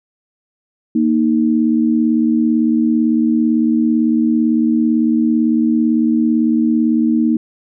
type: tone pair together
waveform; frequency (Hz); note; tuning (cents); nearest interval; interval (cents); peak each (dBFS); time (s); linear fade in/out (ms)
sine; 233.2 / 311.1; A#3 / D#4; +1 / 0; perfect fourth; 499; -13 / -15; 0.95-7.37; 5
effects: none